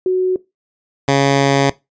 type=tone pair in turn; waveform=sine / 10% pulse; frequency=370 / 138.59 Hz; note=F#4 / C#3; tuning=0 / 0 cents; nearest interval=octave + perfect fourth; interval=1700 cents; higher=first; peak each=-12 / -3 dBFS; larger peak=second; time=0.06-0.36 / 1.08-1.7 s; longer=second; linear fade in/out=2 ms; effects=noise-tail reverb RT60 0.2 s tail -19 dB re dry + resampled to 16000 Hz